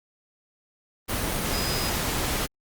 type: tone in noise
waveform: sine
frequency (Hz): 4984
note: D#8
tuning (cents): +2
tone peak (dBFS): -32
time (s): 1.52-1.91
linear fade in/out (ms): 20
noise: pink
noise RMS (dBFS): -27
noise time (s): 1.08-2.47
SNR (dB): -8
effects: Opus 32 kbps